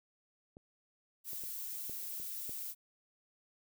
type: clicks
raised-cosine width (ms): 2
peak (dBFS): -39 / -42 / -41 / -35 / -42 / -35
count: 6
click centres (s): 0.569 / 1.332 / 1.437 / 1.896 / 2.199 / 2.494
type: noise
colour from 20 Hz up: violet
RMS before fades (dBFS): -42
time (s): 1.24-2.75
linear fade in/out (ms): 50
effects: none